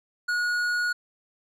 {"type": "tone with tanh clipping", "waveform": "sine", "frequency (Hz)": 1450, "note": "F#6", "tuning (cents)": -35, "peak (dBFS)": -25, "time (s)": [0.28, 0.93], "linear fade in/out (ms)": 10, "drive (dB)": 11, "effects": []}